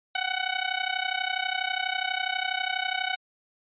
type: tone with amplitude modulation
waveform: 10% pulse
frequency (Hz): 747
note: F#5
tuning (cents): +16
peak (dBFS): -14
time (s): 0.15-3.16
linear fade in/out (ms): 5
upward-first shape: sine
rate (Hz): 32.2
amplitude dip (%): 85
effects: resampled to 8000 Hz